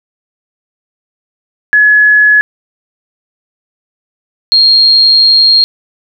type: tone pair in turn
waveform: sine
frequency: 1697 / 4237 Hz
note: G#6 / C8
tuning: +37 / +21 cents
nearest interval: octave + major third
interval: 1584 cents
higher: second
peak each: -3 dBFS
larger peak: neither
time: 1.73-2.41 / 4.52-5.64 s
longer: second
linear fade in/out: 0 ms
effects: none